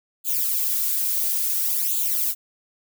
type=noise with flanger; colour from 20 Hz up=violet; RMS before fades=-23 dBFS; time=0.24-2.35 s; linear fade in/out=50 ms; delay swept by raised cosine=0.27 to 3.27 ms; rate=0.58 Hz; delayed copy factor=+0.95; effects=none